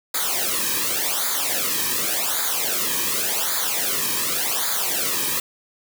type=noise with flanger; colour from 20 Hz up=white; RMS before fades=-23 dBFS; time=0.14-5.4 s; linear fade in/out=5 ms; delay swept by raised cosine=0.35 to 1.45 ms; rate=0.88 Hz; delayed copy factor=-0.85; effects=none